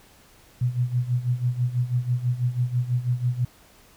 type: tone with tremolo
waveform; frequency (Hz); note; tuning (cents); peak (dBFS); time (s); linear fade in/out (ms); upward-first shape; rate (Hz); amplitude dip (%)
sine; 123.47; B2; 0; -18; 0.61-3.45; 5; sine; 6.1; 80
effects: pink hiss -54 dBFS RMS until 3.96 s